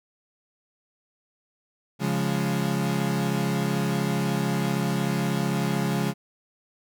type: chord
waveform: 35% pulse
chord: Db major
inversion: none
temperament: equal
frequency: 138.59 / 174.61 / 207.7 Hz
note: Db3 / F3 / Ab3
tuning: 0 / 0 / 0 cents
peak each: -26 dBFS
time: 1.99-6.14 s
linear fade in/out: 50 ms
effects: none